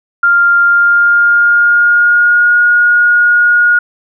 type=tone with pitch glide; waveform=sine; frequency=1396.9 to 1437.8 Hz; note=F6 to F6; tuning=0 to +50 cents; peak=-5 dBFS; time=0.23-3.79 s; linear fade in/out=5 ms; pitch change=+50 cents; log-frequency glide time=0.62-2.57 s; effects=none